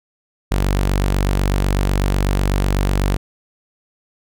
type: tone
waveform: sawtooth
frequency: 48.05 Hz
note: G1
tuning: 34 cents flat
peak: -11 dBFS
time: 0.51-3.17 s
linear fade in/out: 10 ms
effects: none